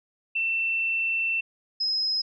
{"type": "tone pair in turn", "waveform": "sine", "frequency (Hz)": [2685, 5107], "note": ["E7", "D#8"], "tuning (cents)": [31, 44], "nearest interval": "major seventh", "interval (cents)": 1113, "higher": "second", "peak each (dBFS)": -23, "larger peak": "neither", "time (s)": [[0.35, 1.41], [1.8, 2.22]], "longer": "first", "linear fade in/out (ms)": 10, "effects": []}